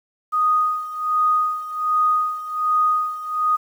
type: tone with tremolo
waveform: sine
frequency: 1242 Hz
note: D#6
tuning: 3 cents flat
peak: -14 dBFS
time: 0.32-3.57 s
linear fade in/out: 20 ms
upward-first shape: sine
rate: 1.3 Hz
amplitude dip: 80%
effects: 8-bit